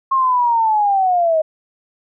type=linear sweep; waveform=sine; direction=down; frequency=1080 to 620 Hz; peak=-12 dBFS; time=0.11-1.42 s; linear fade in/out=10 ms; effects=none